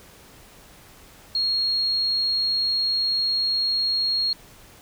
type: tone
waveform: sine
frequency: 4282 Hz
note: C8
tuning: 39 cents sharp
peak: -20 dBFS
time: 1.35-4.33 s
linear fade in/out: 2 ms
effects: pink hiss -49 dBFS RMS until 4.81 s